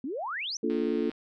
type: exponential sweep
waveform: sine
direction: up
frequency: 240 to 6170 Hz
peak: -31 dBFS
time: 0.04-0.57 s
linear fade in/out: 2 ms
type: chord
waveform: sine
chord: Bb major seventh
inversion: none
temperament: just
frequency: 233.1 / 291.4 / 349.6 / 437 Hz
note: Bb3 / D4 / F4 / A4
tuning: 0 / -13 / +2 / -12 cents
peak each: -31 dBFS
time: 0.63-1.1 s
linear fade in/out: 5 ms
type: click train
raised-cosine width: 0.3 ms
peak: -31 dBFS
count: 65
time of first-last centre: 0.7-1.116 s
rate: 154 Hz
effects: none